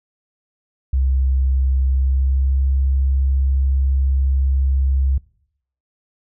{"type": "tone with pitch glide", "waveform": "sine", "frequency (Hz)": [65.9, 67.17], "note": ["C2", "C2"], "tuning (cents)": [13, 46], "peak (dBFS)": -14, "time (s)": [0.93, 5.18], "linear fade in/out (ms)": 5, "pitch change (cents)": 33, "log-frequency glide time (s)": [1.88, 2.64], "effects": ["noise-tail reverb RT60 0.7 s tail -22 dB re dry"]}